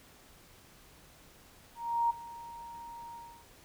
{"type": "tone with ADSR envelope", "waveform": "sine", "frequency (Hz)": 935, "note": "A#5", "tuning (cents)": 5, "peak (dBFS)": -24, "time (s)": [1.75, 3.46], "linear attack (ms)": 350, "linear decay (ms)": 13, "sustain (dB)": -19, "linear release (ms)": 310, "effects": ["pink hiss -58 dBFS RMS until 3.64 s"]}